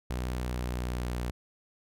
sawtooth tone with pitch glide, 62 to 60.65 Hz, B1 to B1, +7 to -31 cents, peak -27 dBFS, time 0.1-1.31 s, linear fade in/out 5 ms, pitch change -38 cents, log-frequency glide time 0.33-1.19 s, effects none

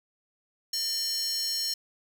square tone with high-pass filter, 604 Hz, D5, 48 cents sharp, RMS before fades -30 dBFS, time 0.73-1.74 s, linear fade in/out 5 ms, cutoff 5000 Hz, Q 5.7, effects 9-bit

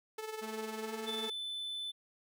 sawtooth tone with tremolo, 436 Hz, A4, 16 cents flat, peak -33 dBFS, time 0.18-1.3 s, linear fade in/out 5 ms, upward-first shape triangle, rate 20 Hz, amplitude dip 70%
sawtooth tone with pitch glide, 220 to 224.6 Hz, A3 to A3, 0 to +36 cents, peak -39 dBFS, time 0.41-1.29 s, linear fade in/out 20 ms, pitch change +36 cents, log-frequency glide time 0.82-0.92 s
triangle tone, 3512 Hz, A7, 4 cents flat, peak -36 dBFS, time 1.06-1.92 s, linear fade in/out 20 ms
effects none

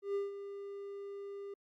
triangle tone with ADSR envelope, 400 Hz, G4, 35 cents sharp, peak -29 dBFS, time 0.02-1.54 s, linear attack 130 ms, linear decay 160 ms, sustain -11 dB, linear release 4 ms, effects Opus 48 kbps

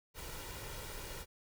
pink noise with comb filter, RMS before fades -45 dBFS, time 0.14-1.26 s, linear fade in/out 50 ms, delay 2.1 ms, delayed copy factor +0.55, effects none

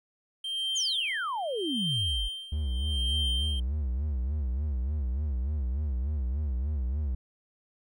triangle tone with tremolo, 3149 Hz, G7, 7 cents sharp, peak -26 dBFS, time 0.44-3.6 s, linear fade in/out 5 ms, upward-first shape sine, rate 0.81 Hz, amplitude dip 90%
sine exponential sweep, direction down, 7030 to 40.21 Hz, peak -29 dBFS, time 0.75-2.29 s, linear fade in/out 20 ms
triangle tone with vibrato, 68.4 Hz, C#2, 23 cents flat, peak -25 dBFS, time 2.52-7.15 s, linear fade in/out 5 ms, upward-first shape sine, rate 3.4 Hz, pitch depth 200 cents each way
effects none

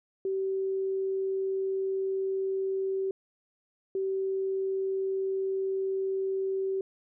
sine tone pair in turn, 384.6 / 384.6 Hz, G4 / G4, -33 / -33 cents, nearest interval unison, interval 0 cents, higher neither, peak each -27 dBFS, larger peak neither, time 0.25-3.11 / 3.95-6.81 s, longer neither, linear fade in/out 2 ms, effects none

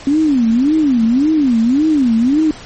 sine tone with vibrato, 266.4 Hz, C4, 31 cents sharp, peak -9 dBFS, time 0.07-2.51 s, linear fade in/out 2 ms, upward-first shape sine, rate 1.8 Hz, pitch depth 300 cents each way, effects pink hiss -34 dBFS RMS until 2.65 s + MP3 32 kbps

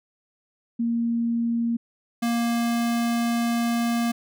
sine / square tone pair in turn, 233.1 / 234.5 Hz, A#3 / A#3, 0 / +11 cents, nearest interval unison, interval 11 cents, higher second, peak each -21 / -22 dBFS, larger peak first, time 0.79-1.77 / 2.22-4.12 s, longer second, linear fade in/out 10 ms, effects none

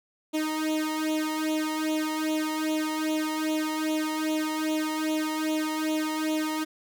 sawtooth tone with flanger, 311.1 Hz, D#4, in tune, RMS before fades -28 dBFS, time 0.33-6.65 s, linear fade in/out 20 ms, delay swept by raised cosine 0.29 to 1.02 ms, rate 2.5 Hz, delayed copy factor +1, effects none

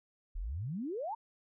sine exponential sweep, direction up, 34.65 to 959 Hz, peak -35 dBFS, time 0.35-1.15 s, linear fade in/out 10 ms, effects none

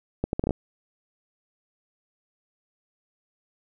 accelerating click train, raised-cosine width 2 ms, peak -11 dBFS, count 7, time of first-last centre 0.24-0.508 s, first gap 91 ms, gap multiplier 0.7, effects none

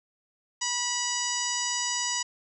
harmonic tone with a mistuned harmonic, 976 Hz, B5, 21 cents flat, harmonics 1 / 2 / 3 / 4 / 5 / 6 / 7 / 8, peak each -35 / -36 / -35 / -41 / -34 / -34 / -33 / -37 dBFS, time 0.61-2.23 s, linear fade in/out 10 ms, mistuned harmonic 4, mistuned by -37 cents, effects none

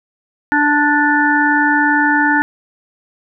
harmonic tone, 293.7 Hz, D4, in tune, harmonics 1 / 3 / 5 / 6, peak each -16 / -16 / -16 / -16 dBFS, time 0.52-2.42 s, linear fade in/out 0 ms, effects none

